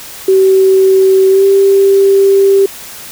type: tone with pitch glide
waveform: sine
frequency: 382 to 392.3 Hz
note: G4 to G4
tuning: -45 to +1 cents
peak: -4 dBFS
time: 0.28-2.66 s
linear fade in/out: 5 ms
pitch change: +46 cents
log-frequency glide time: 1.29-1.45 s
effects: white hiss -29 dBFS RMS until 3.11 s